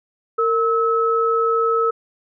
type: tone pair together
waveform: sine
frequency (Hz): 458 / 1295.4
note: A#4 / E6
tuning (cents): -31 / -31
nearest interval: octave + tritone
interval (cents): 1800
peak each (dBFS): -18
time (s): 0.38-1.91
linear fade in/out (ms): 10
effects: none